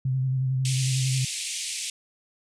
sine tone with vibrato, 130.81 Hz, C3, in tune, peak -22 dBFS, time 0.05-1.25 s, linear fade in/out 5 ms, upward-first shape square, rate 11 Hz, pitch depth 25 cents each way
white band-pass noise, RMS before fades -32 dBFS, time 0.65-1.9 s, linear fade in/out 2 ms, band 2200 to 9400 Hz, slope 48 dB/octave
effects none

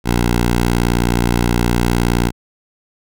10% pulse tone, 59.2 Hz, A#1, 27 cents sharp, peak -5 dBFS, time 0.04-2.32 s, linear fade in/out 50 ms, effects none

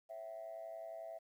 sine tone with amplitude modulation, 659.3 Hz, E5, in tune, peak -40 dBFS, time 0.09-1.19 s, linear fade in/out 20 ms, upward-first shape sine, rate 111 Hz, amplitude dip 80%, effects tanh soft clip ceiling -39 dBFS + 12-bit

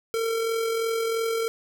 square tone with amplitude modulation, 454 Hz, A#4, 46 cents flat, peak -23 dBFS, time 0.14-1.48 s, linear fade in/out 0 ms, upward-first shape sine, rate 43 Hz, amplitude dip 35%, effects none

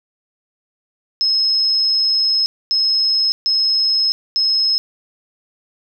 sine tone bursts at uneven times, 5170 Hz, E8, 34 cents flat, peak -13 dBFS, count 4, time 1.21-2.46 / 2.71-3.32 / 3.46-4.12 / 4.36-4.78 s, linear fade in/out 0 ms, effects none

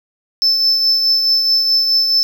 triangle tone with tremolo, 5274 Hz, E8, in tune, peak -7 dBFS, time 0.42-2.23 s, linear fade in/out 0 ms, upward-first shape triangle, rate 4.7 Hz, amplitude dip 50%, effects tanh soft clip ceiling -5 dBFS + 7-bit

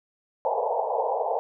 white band-pass noise, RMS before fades -26 dBFS, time 0.45-1.39 s, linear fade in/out 0 ms, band 440 to 940 Hz, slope 96 dB/octave, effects none

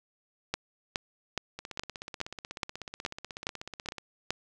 two click trains, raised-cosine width 0.2 ms, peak -12 / -22 dBFS, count 10 / 40, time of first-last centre 0.54-4.306 / 1.59-3.983 s, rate 2.39 / 16.3 Hz, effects none

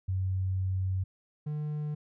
sine / triangle tone pair in turn, 94.1 / 150.2 Hz, F#2 / D3, +30 / +39 cents, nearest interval minor sixth, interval 809 cents, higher second, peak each -27 / -29 dBFS, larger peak first, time 0.08-1.04 / 1.46-1.95 s, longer first, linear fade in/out 10 ms, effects none

